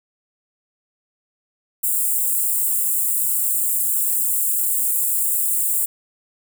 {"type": "high-pass noise", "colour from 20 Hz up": "white", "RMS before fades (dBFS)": -20, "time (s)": [1.83, 5.86], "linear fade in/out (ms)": 10, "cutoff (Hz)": 7400, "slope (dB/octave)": 96, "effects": []}